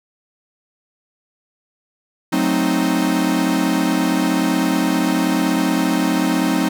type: chord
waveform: 45% pulse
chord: F# diminished seventh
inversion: none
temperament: equal with one note detuned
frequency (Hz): 185 / 220.6 / 261.6 / 311.1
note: F#3 / A3 / C4 / Eb4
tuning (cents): 0 / +5 / 0 / 0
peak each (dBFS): -22 / -24 / -20 / -20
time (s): 2.32-6.69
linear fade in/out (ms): 10
effects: none